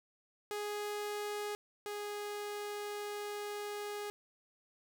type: tone pair in turn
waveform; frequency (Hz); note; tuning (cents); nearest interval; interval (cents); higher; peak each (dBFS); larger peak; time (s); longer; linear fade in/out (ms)
sawtooth; 415.3 / 413.6; G#4 / G#4; 0 / -7; unison; 7; first; -33 / -35; first; 0.51-1.55 / 1.86-4.1; second; 0
effects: none